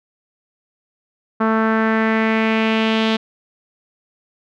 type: tone with low-pass filter sweep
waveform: sawtooth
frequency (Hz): 221.5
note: A3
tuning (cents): +12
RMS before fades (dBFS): -17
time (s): 1.4-3.17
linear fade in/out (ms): 10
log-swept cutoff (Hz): 1300 to 3500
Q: 2.8
effects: none